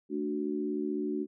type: chord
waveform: sine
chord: D major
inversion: second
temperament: equal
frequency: 220 / 293.7 / 370 Hz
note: A3 / D4 / F#4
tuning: 0 / 0 / 0 cents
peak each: -36 / -33 / -34 dBFS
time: 0.09-1.27 s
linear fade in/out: 50 ms
effects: none